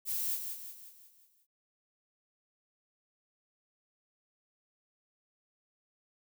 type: noise with echo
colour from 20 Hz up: violet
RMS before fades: -34 dBFS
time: 0.05-0.39 s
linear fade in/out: 50 ms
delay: 180 ms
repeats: 6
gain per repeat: -6 dB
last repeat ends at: 1.47 s
effects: none